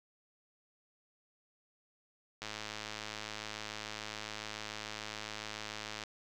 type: click train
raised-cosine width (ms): 0.2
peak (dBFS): -23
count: 388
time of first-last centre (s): 2.42-6.037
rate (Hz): 107
effects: none